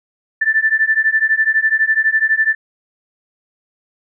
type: beating tone pair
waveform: sine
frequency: 1760 / 1772 Hz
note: A6 / A6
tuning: 0 / +12 cents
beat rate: 12 Hz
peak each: -15 dBFS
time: 0.41-2.55 s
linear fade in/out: 10 ms
effects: none